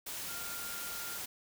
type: tone in noise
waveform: sine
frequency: 1400 Hz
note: F6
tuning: 4 cents sharp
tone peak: -46 dBFS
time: 0.28-1.18 s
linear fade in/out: 10 ms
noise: white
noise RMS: -41 dBFS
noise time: 0.06-1.26 s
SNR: -8 dB
effects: none